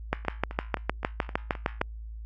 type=two click trains; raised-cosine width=0.5 ms; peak=-9 / -22 dBFS; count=12 / 7; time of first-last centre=0.13-1.815 / 0.25-1.812 s; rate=6.53 / 3.84 Hz; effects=added 55 Hz sine -37 dBFS peak until 2.25 s + Opus 48 kbps